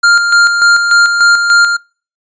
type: tone with tremolo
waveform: square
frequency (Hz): 1400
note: F6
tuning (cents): +4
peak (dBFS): -5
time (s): 0.03-1.77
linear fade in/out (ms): 10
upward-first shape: square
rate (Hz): 3.4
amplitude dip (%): 50
effects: noise-tail reverb RT60 0.4 s tail -26 dB re dry + resampled to 16000 Hz